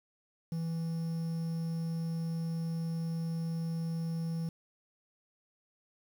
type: tone with quantisation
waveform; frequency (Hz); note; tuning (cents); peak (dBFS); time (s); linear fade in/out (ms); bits
triangle; 164.81; E3; 0; -30; 0.52-4.49; 2; 9
effects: none